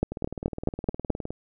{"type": "two click trains", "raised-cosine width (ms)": 2, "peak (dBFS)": [-19, -9], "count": [24, 6], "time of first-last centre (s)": [[0.12, 1.306], [0.03, 1.103]], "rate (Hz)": [19.4, 4.66], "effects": []}